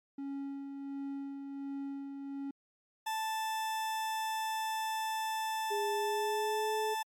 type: tone with tremolo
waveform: triangle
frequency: 277.2 Hz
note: C#4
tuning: in tune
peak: -34 dBFS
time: 0.18-2.51 s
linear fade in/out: 5 ms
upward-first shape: sine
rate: 1.4 Hz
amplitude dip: 40%
type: tone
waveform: 40% pulse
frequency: 880 Hz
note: A5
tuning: in tune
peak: -32 dBFS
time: 3.06-7.03 s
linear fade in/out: 10 ms
type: tone with pitch glide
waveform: sine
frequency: 410 to 429.1 Hz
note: G#4 to A4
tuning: -22 to -43 cents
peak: -33 dBFS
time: 5.7-6.95 s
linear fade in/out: 20 ms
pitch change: +79 cents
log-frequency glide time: 5.92-6.74 s
effects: MP3 64 kbps